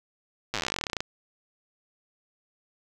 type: slowing click train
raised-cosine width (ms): 0.2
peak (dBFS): -11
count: 25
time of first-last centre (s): 0.54-1.005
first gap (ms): 8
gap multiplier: 1.07
effects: none